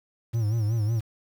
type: tone with vibrato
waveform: triangle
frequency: 110 Hz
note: A2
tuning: in tune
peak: -20 dBFS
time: 0.33-1.01 s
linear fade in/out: 20 ms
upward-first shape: sine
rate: 5.4 Hz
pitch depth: 110 cents each way
effects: 8-bit